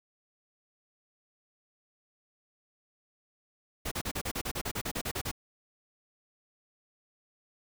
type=noise bursts; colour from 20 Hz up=pink; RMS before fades=-34 dBFS; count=15; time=3.85-5.315 s; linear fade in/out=10 ms; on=65 ms; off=35 ms; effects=none